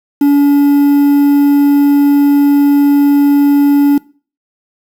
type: tone with quantisation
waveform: triangle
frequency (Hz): 285.2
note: C#4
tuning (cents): +49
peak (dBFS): -3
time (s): 0.21-3.98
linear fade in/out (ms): 5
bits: 5
effects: noise-tail reverb RT60 0.4 s tail -22 dB re dry